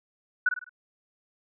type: tone with echo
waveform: sine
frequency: 1480 Hz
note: F#6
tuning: in tune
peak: -18 dBFS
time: 0.46-0.49 s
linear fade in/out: 5 ms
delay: 51 ms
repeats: 4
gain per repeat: -7 dB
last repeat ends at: 0.694 s
effects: none